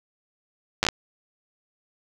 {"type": "slowing click train", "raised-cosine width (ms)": 0.2, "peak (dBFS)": -3, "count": 5, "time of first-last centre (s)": [0.83, 0.887], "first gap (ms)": 9, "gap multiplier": 1.32, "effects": []}